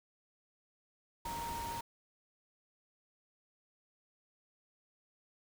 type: tone in noise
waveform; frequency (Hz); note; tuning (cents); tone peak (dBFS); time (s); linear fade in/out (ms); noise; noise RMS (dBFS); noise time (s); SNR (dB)
sine; 932.3; A#5; 0; -39; 1.25-1.81; 5; pink; -45; 1.25-1.81; +3
effects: none